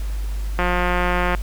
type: click train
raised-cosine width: 0.5 ms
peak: -6 dBFS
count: 136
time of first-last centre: 0.59-1.348 s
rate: 178 Hz
effects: added 50 Hz sine -22 dBFS peak until 1.42 s + pink hiss -42 dBFS RMS until 1.42 s